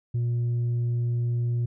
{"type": "tone", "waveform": "sine", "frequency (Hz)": 119.5, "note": "A#2", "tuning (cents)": 43, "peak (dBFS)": -20, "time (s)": [0.14, 1.66], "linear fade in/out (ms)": 10, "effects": ["tanh soft clip ceiling -22 dBFS"]}